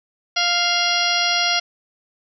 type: harmonic tone with a mistuned harmonic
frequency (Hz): 698.5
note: F5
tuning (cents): 0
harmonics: 1 / 2 / 3 / 4 / 5 / 6 / 7 / 8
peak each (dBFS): -25 / -25 / -25 / -25 / -25 / -25 / -25 / -25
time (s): 0.36-1.6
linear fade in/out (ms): 10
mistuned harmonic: 5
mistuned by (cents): -81
effects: none